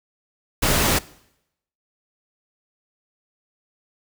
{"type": "noise", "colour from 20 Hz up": "pink", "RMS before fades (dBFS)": -19, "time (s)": [0.62, 0.99], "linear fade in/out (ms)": 10, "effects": ["noise-tail reverb RT60 0.8 s tail -21 dB re dry"]}